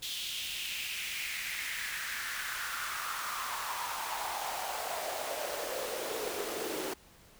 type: noise with high-pass filter sweep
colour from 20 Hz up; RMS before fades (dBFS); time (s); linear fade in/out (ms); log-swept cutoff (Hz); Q
pink; -37; 0.02-6.94; 10; 3400 to 350; 3.6
effects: pink hiss -59 dBFS RMS until 7.39 s